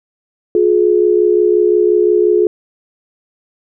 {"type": "tone pair together", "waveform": "sine", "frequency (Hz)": [357, 422.7], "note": ["F4", "G#4"], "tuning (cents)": [38, 31], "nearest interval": "minor third", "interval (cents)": 293, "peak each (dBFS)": -11, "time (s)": [0.55, 2.47], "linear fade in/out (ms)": 2, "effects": []}